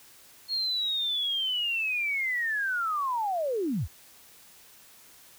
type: linear sweep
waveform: sine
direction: down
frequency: 4307 to 49.29 Hz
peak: -26 dBFS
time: 0.48-3.88 s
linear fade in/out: 50 ms
effects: white hiss -54 dBFS RMS until 5.38 s